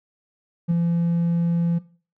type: tone with ADSR envelope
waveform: triangle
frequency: 170 Hz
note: F3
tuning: 46 cents flat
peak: -11 dBFS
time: 0.68-1.79 s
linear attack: 31 ms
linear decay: 4 ms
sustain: -5 dB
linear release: 15 ms
effects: noise-tail reverb RT60 0.4 s tail -19 dB re dry + tanh soft clip ceiling -12 dBFS